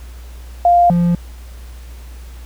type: tone pair in turn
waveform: sine / triangle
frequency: 699 / 173.39 Hz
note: F5 / F3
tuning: +1 / -12 cents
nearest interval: 2 octaves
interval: 2413 cents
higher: first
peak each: -7 / -9 dBFS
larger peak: first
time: 0.65-0.9 / 0.9-1.15 s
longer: neither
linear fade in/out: 2 ms
effects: added 60 Hz sine -31 dBFS peak until 2.45 s + pink hiss -45 dBFS RMS until 2.45 s